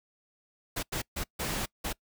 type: noise bursts at uneven times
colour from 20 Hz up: pink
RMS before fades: -33 dBFS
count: 5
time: 0.76-0.83 / 0.92-1.02 / 1.16-1.24 / 1.39-1.66 / 1.84-1.93 s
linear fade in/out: 10 ms
effects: noise-tail reverb RT60 0.1 s tail -24 dB re dry